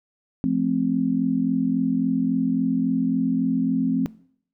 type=chord; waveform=sine; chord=F major; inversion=none; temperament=just; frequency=174.61 / 218.3 / 261.9 Hz; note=F3 / A3 / C4; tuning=0 / -13 / +2 cents; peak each=-26 / -25 / -21 dBFS; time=0.44-4.06 s; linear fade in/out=0 ms; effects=noise-tail reverb RT60 0.6 s tail -21 dB re dry